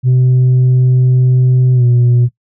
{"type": "tone with pitch glide", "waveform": "sine", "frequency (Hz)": [127.3, 121.62], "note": ["C3", "B2"], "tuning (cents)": [-47, -26], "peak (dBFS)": -4, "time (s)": [0.03, 2.29], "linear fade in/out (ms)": 50, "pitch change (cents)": -79, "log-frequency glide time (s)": [1.74, 1.84], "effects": ["noise-tail reverb RT60 0.1 s tail -18 dB re dry", "tanh soft clip ceiling -5 dBFS"]}